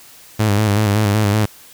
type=tone with vibrato; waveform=sawtooth; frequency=104.6 Hz; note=G#2; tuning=13 cents sharp; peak=-9 dBFS; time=0.39-1.46 s; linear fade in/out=10 ms; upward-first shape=square; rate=5.3 Hz; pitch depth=56 cents each way; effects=white hiss -43 dBFS RMS until 1.73 s